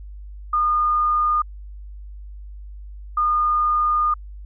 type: tone pair in turn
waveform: sine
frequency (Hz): 1219 / 1219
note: D#6 / D#6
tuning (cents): -36 / -36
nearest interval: unison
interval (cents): 0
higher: neither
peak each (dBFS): -16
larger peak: neither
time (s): 0.53-1.42 / 3.17-4.14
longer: second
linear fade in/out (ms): 5
effects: added 50 Hz sine -34 dBFS peak until 4.45 s